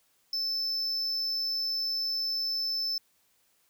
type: tone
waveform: triangle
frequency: 5274 Hz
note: E8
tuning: in tune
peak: -27 dBFS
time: 0.33-2.98 s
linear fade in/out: 2 ms
effects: white hiss -69 dBFS RMS until 3.69 s